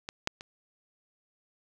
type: clicks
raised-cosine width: 0.2 ms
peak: -19 / -10 / -25 dBFS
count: 3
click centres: 0.089 / 0.274 / 0.409 s
effects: none